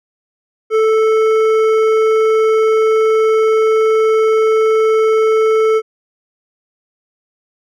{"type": "tone with hard clipping", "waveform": "triangle", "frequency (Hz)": 439.4, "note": "A4", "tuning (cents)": -2, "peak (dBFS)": -11, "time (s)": [0.7, 5.82], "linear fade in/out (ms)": 50, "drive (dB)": 13, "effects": []}